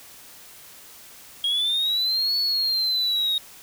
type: linear two-way sweep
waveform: sine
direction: up then down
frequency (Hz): 3262 to 4435 to 3736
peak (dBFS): -18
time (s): 1.44-3.38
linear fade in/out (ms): 2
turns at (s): 2.37
effects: tanh soft clip ceiling -19 dBFS + white hiss -46 dBFS RMS until 3.62 s